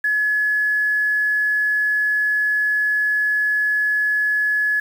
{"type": "tone with quantisation", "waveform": "sine", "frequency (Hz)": 1700, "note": "G#6", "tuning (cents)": 40, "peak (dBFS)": -16, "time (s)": [0.04, 4.8], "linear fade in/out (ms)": 5, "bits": 7, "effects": []}